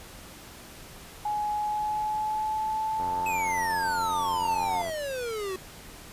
sine tone with pitch glide, 840 to 895.1 Hz, G#5 to A5, +19 to +29 cents, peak -26 dBFS, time 1.25-4.82 s, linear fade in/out 5 ms, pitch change +110 cents, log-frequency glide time 1.57-3.67 s
click train, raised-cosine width 1 ms, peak -25 dBFS, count 172, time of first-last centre 3-4.896 s, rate 90.2 Hz
square exponential sweep, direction down, 2600 to 366.7 Hz, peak -31 dBFS, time 3.26-5.56 s, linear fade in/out 2 ms
effects pink hiss -46 dBFS RMS until 6.12 s + resampled to 32000 Hz

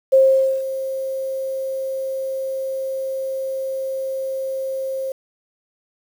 sine tone with ADSR envelope, 532 Hz, C5, 29 cents sharp, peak -8 dBFS, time 0.12-5.12 s, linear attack 16 ms, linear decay 480 ms, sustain -14 dB, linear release 3 ms, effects 7-bit

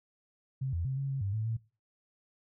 sine tone with pitch steps, 133 / 84.7 / 132.7 / 137.4 / 135.6 / 98.6 / 109.4 / 113.2 Hz, C3 / E2 / C3 / C#3 / C#3 / G2 / A2 / A2, +29 / +48 / +25 / -15 / -38 / +11 / -9 / +50 cents, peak -30 dBFS, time 0.61-1.57 s, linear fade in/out 10 ms, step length 120 ms, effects noise-tail reverb RT60 0.3 s tail -19 dB re dry

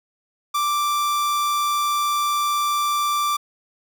45% pulse tone, 1174.7 Hz, D6, in tune, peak -19 dBFS, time 0.54-3.37 s, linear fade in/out 10 ms, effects none

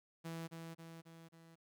sawtooth tone with echo, 164.81 Hz, E3, in tune, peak -39 dBFS, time 0.24-0.48 s, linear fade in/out 20 ms, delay 270 ms, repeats 4, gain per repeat -4 dB, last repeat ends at 1.56 s, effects 13-bit

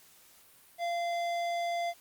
sine tone with tanh clipping, 689 Hz, F5, 24 cents flat, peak -32 dBFS, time 0.78-1.94 s, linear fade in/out 50 ms, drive 16 dB, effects white hiss -59 dBFS RMS until 2 s + Opus 48 kbps

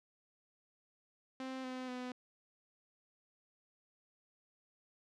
sawtooth tone with pitch steps, 261.6 / 256.1 / 250.7 Hz, C4 / C4 / B3, 0 / -37 / +26 cents, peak -37 dBFS, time 1.4-2.12 s, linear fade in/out 2 ms, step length 240 ms, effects low-pass 5000 Hz 12 dB/octave

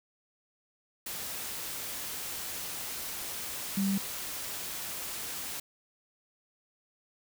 sine tone in noise, 196 Hz, G3, in tune, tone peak -26 dBFS, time 3.77-3.98 s, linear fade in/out 5 ms, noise white, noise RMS -38 dBFS, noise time 1.06-5.6 s, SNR +9 dB, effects none

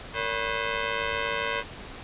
10% pulse ring-modulated tone, 516 Hz, C5, 24 cents flat, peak -15 dBFS, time 0.13-1.64 s, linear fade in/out 50 ms, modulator 53.7 Hz, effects pink hiss -41 dBFS RMS until 2.03 s + resampled to 8000 Hz

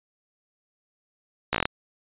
slowing click train, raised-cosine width 0.3 ms, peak -6 dBFS, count 7, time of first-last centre 1.53-1.655 s, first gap 15 ms, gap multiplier 1.13, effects resampled to 8000 Hz

